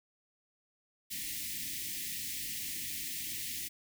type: band-stop noise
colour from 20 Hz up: white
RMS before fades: -39 dBFS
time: 1.1-3.69 s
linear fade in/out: 20 ms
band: 340 to 1800 Hz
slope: 96 dB/octave
effects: none